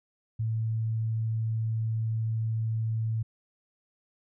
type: tone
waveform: sine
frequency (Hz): 111.7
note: A2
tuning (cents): +27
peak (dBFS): -26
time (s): 0.39-3.23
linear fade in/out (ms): 10
effects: none